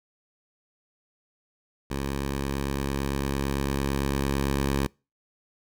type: tone with level ramp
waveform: 10% pulse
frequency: 68.9 Hz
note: C#2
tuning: 10 cents flat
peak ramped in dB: -20 to -15 dBFS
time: 1.9-4.87 s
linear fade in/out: 10 ms
effects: noise-tail reverb RT60 0.3 s tail -26 dB re dry